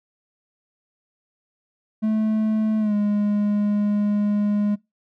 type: tone with pitch glide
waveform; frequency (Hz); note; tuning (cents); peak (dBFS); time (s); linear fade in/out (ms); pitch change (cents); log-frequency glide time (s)
triangle; 217.1 to 206.8; A3 to G#3; -23 to -7; -16; 2.02-4.76; 20; -84; 2.79-2.94
effects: noise-tail reverb RT60 0.2 s tail -23 dB re dry